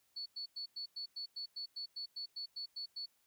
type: tone bursts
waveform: sine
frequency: 4433 Hz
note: C#8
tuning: 1 cent flat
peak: -40 dBFS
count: 15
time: 0.16-3.06 s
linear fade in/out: 10 ms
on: 100 ms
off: 100 ms
effects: white hiss -75 dBFS RMS until 3.26 s